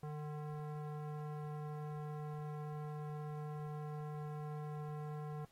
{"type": "tone with low-pass filter", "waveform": "square", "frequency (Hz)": 150.3, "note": "D3", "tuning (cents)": 40, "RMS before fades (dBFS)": -44, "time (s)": [0.03, 5.45], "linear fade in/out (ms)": 2, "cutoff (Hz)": 1000, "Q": 1.5, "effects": ["pink hiss -71 dBFS RMS until 5.51 s", "AAC 48 kbps"]}